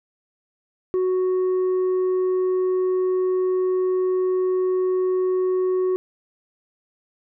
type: tone with tanh clipping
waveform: sine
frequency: 370 Hz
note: F#4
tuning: in tune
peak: -19 dBFS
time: 0.94-5.96 s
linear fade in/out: 0 ms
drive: 3 dB
effects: none